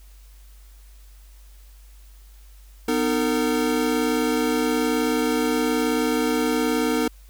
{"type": "tone cluster", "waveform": "square", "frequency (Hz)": [249.3, 308.2, 454.1], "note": ["B3", "D#4", "A#4"], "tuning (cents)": [16, -16, -45], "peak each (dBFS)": -25, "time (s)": [2.88, 7.08], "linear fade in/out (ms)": 5, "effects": ["added 49 Hz sine -44 dBFS peak until 7.29 s", "white hiss -57 dBFS RMS until 7.29 s"]}